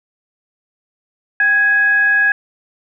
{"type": "tone with frequency modulation", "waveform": "sine", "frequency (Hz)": 1661.2, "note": "G#6", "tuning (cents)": 0, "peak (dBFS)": -10, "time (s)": [1.4, 2.32], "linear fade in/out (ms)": 2, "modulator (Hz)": 874, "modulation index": 0.25, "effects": []}